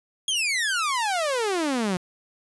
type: exponential sweep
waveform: sawtooth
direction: down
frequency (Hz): 3322 to 174.61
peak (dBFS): -19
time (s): 0.28-1.97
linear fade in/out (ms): 2
effects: resampled to 24000 Hz